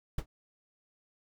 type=noise with exponential decay; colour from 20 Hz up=brown; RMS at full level=-26 dBFS; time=0.18-0.26 s; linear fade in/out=5 ms; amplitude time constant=17 ms; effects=none